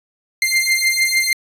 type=beating tone pair; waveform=sawtooth; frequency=2093 / 2099.6 Hz; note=C7 / C7; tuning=0 / +5 cents; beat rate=6.6 Hz; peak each=-14 dBFS; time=0.42-1.33 s; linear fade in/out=2 ms; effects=resampled to 32000 Hz